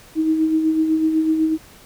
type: tone with tremolo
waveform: sine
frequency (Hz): 316.8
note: D#4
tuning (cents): +31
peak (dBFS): -13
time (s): 0.15-1.58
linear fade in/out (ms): 50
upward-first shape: sine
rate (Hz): 8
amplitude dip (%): 45
effects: pink hiss -46 dBFS RMS until 1.85 s

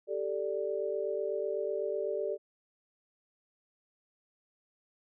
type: chord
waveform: sine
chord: G suspended second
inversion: none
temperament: equal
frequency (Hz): 392 / 440 / 587.3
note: G4 / A4 / D5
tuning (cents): 0 / 0 / 0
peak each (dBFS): -35 / -35 / -35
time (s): 0.07-2.38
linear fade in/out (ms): 50
effects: none

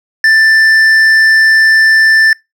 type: tone with hard clipping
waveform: sine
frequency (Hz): 1771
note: A6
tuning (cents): +11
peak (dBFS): -6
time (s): 0.24-2.33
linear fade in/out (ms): 2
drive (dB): 6
effects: noise-tail reverb RT60 0.2 s tail -24 dB re dry

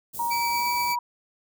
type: band-stop noise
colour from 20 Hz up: white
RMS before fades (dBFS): -36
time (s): 0.13-0.94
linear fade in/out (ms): 20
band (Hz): 420 to 8900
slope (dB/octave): 12
type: tone with pitch glide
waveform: sine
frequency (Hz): 944 to 964.4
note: A#5 to B5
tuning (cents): +22 to -41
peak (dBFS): -24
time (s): 0.19-0.99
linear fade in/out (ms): 5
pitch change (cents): +37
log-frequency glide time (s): 0.49-0.68
type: tone with tremolo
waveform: 25% pulse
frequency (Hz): 2310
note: D7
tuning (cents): -29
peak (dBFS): -23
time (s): 0.3-0.96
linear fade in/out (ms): 20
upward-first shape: sine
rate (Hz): 8.5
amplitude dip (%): 25
effects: none

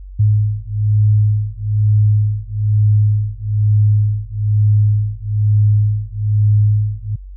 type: beating tone pair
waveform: sine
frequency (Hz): 104.6 / 105.7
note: G#2 / G#2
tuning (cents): +13 / +31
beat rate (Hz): 1.1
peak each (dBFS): -14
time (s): 0.19-7.16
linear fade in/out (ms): 10
effects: added 47 Hz sine -30 dBFS peak until 7.36 s

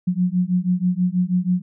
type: beating tone pair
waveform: sine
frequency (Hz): 177.5 / 183.7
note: F3 / F#3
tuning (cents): +28 / -12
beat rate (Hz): 6.2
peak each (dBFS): -20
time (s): 0.07-1.62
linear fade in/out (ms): 10
effects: none

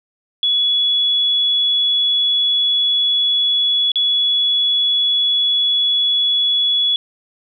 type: tone with dropouts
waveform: sine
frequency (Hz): 3390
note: G#7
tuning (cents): +35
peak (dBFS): -13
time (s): 0.43-6.96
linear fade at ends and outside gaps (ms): 1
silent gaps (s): 3.918-3.957
effects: none

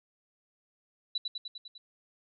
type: tone with echo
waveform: sine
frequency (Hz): 3951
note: B7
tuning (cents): 0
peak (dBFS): -28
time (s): 1.15-1.18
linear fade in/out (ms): 5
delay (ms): 100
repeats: 6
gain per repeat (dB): -3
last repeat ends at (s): 1.78
effects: none

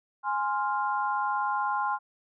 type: chord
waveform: sine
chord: F minor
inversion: first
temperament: equal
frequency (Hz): 830.6 / 1046.5 / 1396.9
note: Ab5 / C6 / F6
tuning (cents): 0 / 0 / 0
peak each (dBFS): -29 / -29 / -33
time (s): 0.23-1.99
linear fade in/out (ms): 50
effects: none

